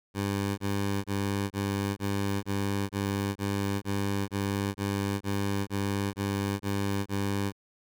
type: tone bursts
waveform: 15% pulse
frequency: 99.7 Hz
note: G2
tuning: 30 cents sharp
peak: -21 dBFS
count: 16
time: 0.14-7.525 s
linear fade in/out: 50 ms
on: 440 ms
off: 23 ms
effects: none